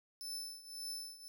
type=tone with tremolo; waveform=sawtooth; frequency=5274 Hz; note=E8; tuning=in tune; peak=-37 dBFS; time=0.21-1.28 s; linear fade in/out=0 ms; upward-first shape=triangle; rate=1.8 Hz; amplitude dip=85%; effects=none